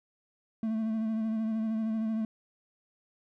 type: tone with vibrato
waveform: triangle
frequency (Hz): 221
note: A3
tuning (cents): +8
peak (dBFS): -26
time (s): 0.63-2.25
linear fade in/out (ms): 2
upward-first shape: sine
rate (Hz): 13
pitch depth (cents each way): 29
effects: none